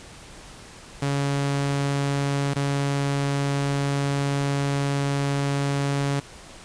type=tone with dropouts; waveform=sawtooth; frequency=140.5 Hz; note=C#3; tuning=24 cents sharp; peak=-18 dBFS; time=1.02-6.2 s; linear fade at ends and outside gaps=5 ms; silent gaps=2.537-2.559 s; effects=pink hiss -44 dBFS RMS until 6.64 s + resampled to 22050 Hz